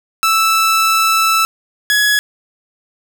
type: tone pair in turn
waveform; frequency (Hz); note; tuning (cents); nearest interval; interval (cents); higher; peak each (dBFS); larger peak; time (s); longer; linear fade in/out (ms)
sawtooth; 1318.5 / 1683.6; E6 / G#6; 0 / +23; major third; 423; second; -7; neither; 0.23-1.45 / 1.9-2.19; first; 0
effects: none